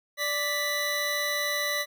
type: tone pair together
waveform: 25% pulse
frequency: 587.3 / 1975.4 Hz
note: D5 / B6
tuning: 0 / 0 cents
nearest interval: octave + major sixth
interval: 2100 cents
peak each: -28 / -24 dBFS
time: 0.17-1.86 s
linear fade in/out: 50 ms
effects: none